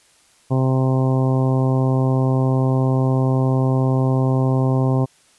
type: harmonic tone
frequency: 131 Hz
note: C3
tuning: 2 cents sharp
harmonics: 1 / 2 / 3 / 4 / 5 / 6 / 7 / 8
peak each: -16 / -22 / -26 / -28 / -30 / -32 / -33 / -34 dBFS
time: 0.5-5.06 s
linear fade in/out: 20 ms
effects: white hiss -55 dBFS RMS until 5.38 s + resampled to 24000 Hz